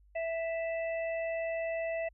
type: harmonic tone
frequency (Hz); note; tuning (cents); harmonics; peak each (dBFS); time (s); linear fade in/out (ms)
659.3; E5; 0; 1 / 3 / 4; -32 / -42 / -44; 0.15-2.09; 10
effects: added 50 Hz sine -59 dBFS peak until 2.13 s